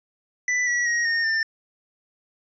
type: tone with pitch steps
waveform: square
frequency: 1985 / 1935.2 / 1886.6 / 1839.3 / 1793.1 Hz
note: B6 / B6 / A#6 / A#6 / A6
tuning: +8 / -36 / +20 / -24 / +32 cents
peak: -21 dBFS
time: 0.48-1.43 s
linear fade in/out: 2 ms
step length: 190 ms
effects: resampled to 16000 Hz